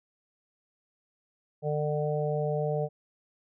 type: harmonic tone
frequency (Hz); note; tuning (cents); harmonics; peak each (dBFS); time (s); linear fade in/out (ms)
149.7; D3; +33; 1 / 3 / 4 / 5; -30 / -31 / -32 / -37; 1.62-2.89; 50
effects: none